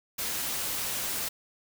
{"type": "noise", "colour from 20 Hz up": "white", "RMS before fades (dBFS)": -32, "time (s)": [0.18, 1.29], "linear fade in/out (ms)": 10, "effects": []}